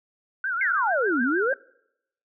sine tone with vibrato, 1476 Hz, F#6, 5 cents flat, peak -24 dBFS, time 0.44-1.54 s, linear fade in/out 2 ms, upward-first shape triangle, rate 6.7 Hz, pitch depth 170 cents each way
sine exponential two-way sweep, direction down then up, 2221 to 233.3 to 568 Hz, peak -22 dBFS, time 0.61-1.53 s, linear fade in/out 2 ms, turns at 1.22 s
effects noise-tail reverb RT60 0.8 s tail -25 dB re dry

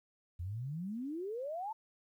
sine exponential sweep, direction up, 82.2 to 911 Hz, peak -37 dBFS, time 0.39-1.73 s, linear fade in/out 10 ms, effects 12-bit

